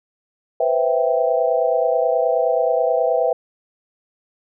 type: chord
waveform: sine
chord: C major seventh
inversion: third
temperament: equal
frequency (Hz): 493.9 / 523.3 / 659.3 / 784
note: B4 / C5 / E5 / G5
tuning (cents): 0 / 0 / 0 / 0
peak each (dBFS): -20 / -22 / -19 / -24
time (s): 0.6-3.33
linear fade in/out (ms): 5
effects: none